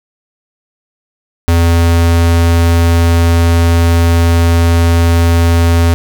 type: tone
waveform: square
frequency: 84.4 Hz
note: E2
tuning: 41 cents sharp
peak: -7 dBFS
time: 1.48-5.94 s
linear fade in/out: 0 ms
effects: none